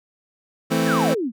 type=chord; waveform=25% pulse; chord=A minor; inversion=second; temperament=equal; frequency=164.81 / 220 / 261.6 Hz; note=E3 / A3 / C4; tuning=0 / 0 / 0 cents; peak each=-19 dBFS; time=0.7-1.15 s; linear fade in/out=20 ms
type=exponential sweep; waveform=sine; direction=down; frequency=1864.7 to 207.7 Hz; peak=-21 dBFS; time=0.86-1.32 s; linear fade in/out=50 ms
effects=none